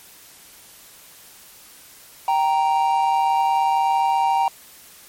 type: tone pair together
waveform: triangle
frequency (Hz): 781.3 / 932.3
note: G5 / A#5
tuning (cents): -6 / 0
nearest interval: minor third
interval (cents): 306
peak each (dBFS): -17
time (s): 2.28-4.48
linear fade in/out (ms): 2
effects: white hiss -46 dBFS RMS until 5.08 s + MP3 64 kbps

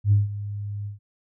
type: tone with ADSR envelope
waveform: sine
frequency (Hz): 102.4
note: G#2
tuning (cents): -24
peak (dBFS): -12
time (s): 0.04-0.99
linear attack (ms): 78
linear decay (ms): 160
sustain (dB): -16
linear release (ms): 130
effects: tanh soft clip ceiling -9 dBFS

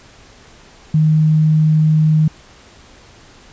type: tone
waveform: sine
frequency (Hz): 155.56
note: D#3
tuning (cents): 0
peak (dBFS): -9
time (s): 0.94-2.28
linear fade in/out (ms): 5
effects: pink hiss -44 dBFS RMS until 3.52 s + resampled to 16000 Hz

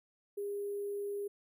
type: tone with sample-and-hold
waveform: sine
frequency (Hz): 405.2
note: G#4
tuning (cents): -43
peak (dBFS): -35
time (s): 0.37-1.28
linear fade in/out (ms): 10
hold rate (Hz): 11025
effects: none

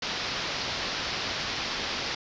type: low-pass noise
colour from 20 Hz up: white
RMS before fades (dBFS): -32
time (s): 0.02-2.15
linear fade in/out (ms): 5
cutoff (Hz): 5400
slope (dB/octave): 48
effects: resampled to 16000 Hz

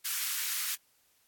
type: high-pass noise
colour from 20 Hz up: white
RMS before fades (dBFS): -33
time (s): 0.04-0.76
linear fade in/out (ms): 20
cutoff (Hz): 1300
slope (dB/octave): 24
effects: white hiss -69 dBFS RMS until 1.27 s + AAC 64 kbps

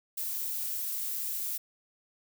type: noise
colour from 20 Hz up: violet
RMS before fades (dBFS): -34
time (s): 0.17-1.58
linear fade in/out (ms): 10
effects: none

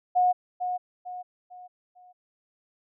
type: tone with echo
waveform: sine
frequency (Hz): 725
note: F#5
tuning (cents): -35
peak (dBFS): -18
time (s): 0.15-0.33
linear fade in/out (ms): 20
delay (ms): 450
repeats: 4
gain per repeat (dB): -8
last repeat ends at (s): 2.13
effects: none

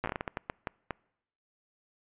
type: slowing click train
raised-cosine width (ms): 0.5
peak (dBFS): -17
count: 13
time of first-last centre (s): 0.04-0.907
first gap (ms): 8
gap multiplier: 1.36
effects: noise-tail reverb RT60 0.8 s tail -26 dB re dry + resampled to 8000 Hz

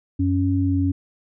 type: tone pair together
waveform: sine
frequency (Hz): 92.99 / 277.2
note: F#2 / C#4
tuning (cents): +9 / 0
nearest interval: octave + perfect fifth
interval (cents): 1891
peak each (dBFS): -20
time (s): 0.19-0.92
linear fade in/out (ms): 10
effects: none

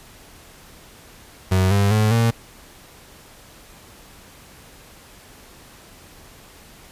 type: tone with pitch steps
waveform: 35% pulse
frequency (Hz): 93.6 / 100.32 / 107.52 / 115.24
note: F#2 / G2 / A2 / A#2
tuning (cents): +20 / +41 / -39 / -19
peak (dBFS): -13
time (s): 1.51-2.31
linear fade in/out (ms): 10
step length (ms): 200
effects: pink hiss -46 dBFS RMS until 6.91 s + resampled to 32000 Hz

